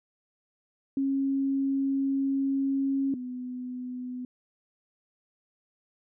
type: tone pair in turn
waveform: sine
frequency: 272.6 / 250.5 Hz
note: C#4 / B3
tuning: -29 / +25 cents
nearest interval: minor second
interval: 146 cents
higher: first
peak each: -24 / -33 dBFS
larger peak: first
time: 0.97-3.14 / 3.14-4.25 s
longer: first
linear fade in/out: 2 ms
effects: none